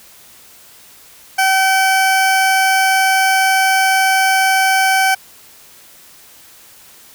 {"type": "tone", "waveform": "20% pulse", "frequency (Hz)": 766, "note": "G5", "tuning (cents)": -40, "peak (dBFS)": -6, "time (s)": [1.38, 5.15], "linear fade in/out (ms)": 10, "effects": ["white hiss -43 dBFS RMS until 7.14 s"]}